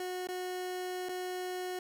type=tone with dropouts; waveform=30% pulse; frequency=365 Hz; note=F#4; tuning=24 cents flat; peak=-33 dBFS; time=0-1.79 s; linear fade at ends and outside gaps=2 ms; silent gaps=0.272-0.287 / 1.087-1.092 s; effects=none